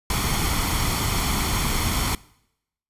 pink noise with comb filter, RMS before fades -23 dBFS, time 0.1-2.15 s, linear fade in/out 2 ms, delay 0.91 ms, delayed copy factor +0.55, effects noise-tail reverb RT60 0.8 s tail -22 dB re dry + resampled to 32000 Hz

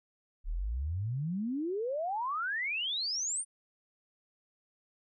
sine exponential sweep, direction up, 34.47 to 9397 Hz, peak -31 dBFS, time 0.44-3.45 s, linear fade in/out 50 ms, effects none

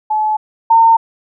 sine tone pair in turn, 859 / 910.1 Hz, A5 / A#5, -42 / -42 cents, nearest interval minor second, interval 100 cents, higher second, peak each -12 / -5 dBFS, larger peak second, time 0.1-0.37 / 0.7-0.97 s, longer neither, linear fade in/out 10 ms, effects none

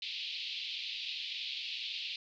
white band-pass noise, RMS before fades -40 dBFS, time 0.02-2.16 s, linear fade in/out 2 ms, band 2500 to 4300 Hz, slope 48 dB/octave, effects none

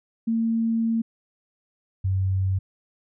sine tone pair in turn, 227.2 / 95.11 Hz, A#3 / F#2, -44 / +48 cents, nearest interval octave + minor third, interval 1508 cents, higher first, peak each -20 / -20 dBFS, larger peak neither, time 0.27-1.02 / 2.04-2.59 s, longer first, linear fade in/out 10 ms, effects none

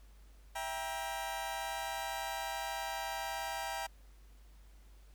sawtooth chord, E diminished, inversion none, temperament just, 659.3 / 791.1 / 949.3 Hz, E5 / G5 / Bb5, 0 / +16 / +31 cents, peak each -40 / -36 / -38 dBFS, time 0.55-3.87 s, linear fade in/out 10 ms, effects added 50 Hz sine -55 dBFS peak until 5.14 s + pink hiss -68 dBFS RMS until 5.14 s

